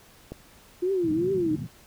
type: click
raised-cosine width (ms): 2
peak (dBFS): -22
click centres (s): 0.32
type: tone with vibrato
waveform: sine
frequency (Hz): 347.5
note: F4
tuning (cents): -9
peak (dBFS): -22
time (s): 0.82-1.56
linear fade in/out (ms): 10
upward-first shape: triangle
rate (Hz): 2.5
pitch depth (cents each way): 230
type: band-pass noise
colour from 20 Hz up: pink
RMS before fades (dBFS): -35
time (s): 1.02-1.69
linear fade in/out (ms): 50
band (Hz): 120 to 210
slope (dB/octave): 24
effects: pink hiss -54 dBFS RMS until 1.86 s